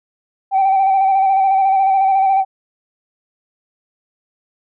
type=tone with vibrato; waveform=sine; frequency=774 Hz; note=G5; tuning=22 cents flat; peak=-9 dBFS; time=0.51-2.45 s; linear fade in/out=50 ms; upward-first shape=square; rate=14 Hz; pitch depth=26 cents each way; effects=tanh soft clip ceiling -8 dBFS